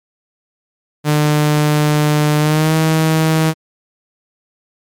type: tone with pitch glide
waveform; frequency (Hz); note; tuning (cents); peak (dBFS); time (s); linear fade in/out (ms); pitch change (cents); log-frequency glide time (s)
sawtooth; 150 to 158.92; D3 to D#3; +37 to +37; -7; 1.04-3.54; 50; +100; 2.37-2.75
effects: MP3 96 kbps